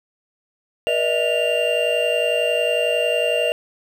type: tone cluster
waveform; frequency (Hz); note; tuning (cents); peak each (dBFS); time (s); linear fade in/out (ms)
triangle; 479.2 / 597 / 648 / 2783; A#4 / D5 / E5 / F7; +48 / +28 / -30 / -7; -21; 0.87-3.52; 0
effects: none